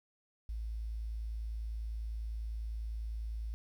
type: tone with quantisation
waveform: sine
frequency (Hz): 55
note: A1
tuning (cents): 0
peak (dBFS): -36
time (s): 0.49-3.54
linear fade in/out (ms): 0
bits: 11
effects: none